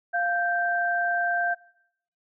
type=tone pair together; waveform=sine; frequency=698.5 / 1568 Hz; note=F5 / G6; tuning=0 / 0 cents; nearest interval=octave + major second; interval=1400 cents; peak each=-25 dBFS; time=0.13-1.55 s; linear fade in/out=20 ms; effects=noise-tail reverb RT60 0.7 s tail -21 dB re dry